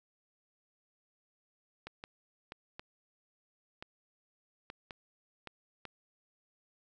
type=clicks; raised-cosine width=0.3 ms; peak=-27 dBFS; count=9; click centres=1.87 / 2.039 / 2.521 / 2.795 / 3.825 / 4.701 / 4.908 / 5.473 / 5.853 s; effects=none